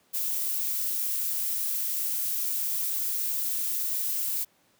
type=noise; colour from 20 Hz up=violet; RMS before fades=-29 dBFS; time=0.13-4.45 s; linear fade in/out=20 ms; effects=pink hiss -65 dBFS RMS until 4.79 s + high-pass 150 Hz 12 dB/octave